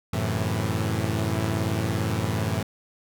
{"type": "chord", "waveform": "sawtooth", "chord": "F# half-diminished seventh", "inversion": "none", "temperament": "equal", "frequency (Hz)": [92.5, 110, 130.81, 164.81], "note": ["F#2", "A2", "C3", "E3"], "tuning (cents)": [0, 0, 0, 0], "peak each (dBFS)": [-25, -23, -29, -27], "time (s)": [0.13, 2.63], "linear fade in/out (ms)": 5, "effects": []}